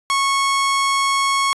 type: tone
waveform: sawtooth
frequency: 1100 Hz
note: C#6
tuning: 14 cents flat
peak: -12 dBFS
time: 0.1-1.53 s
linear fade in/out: 0 ms
effects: resampled to 24000 Hz